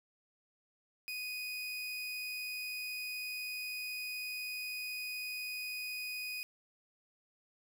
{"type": "tone", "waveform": "30% pulse", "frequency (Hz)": 2489, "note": "D#7", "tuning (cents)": 0, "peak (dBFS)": -36, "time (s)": [1.08, 6.43], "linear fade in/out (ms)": 0, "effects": []}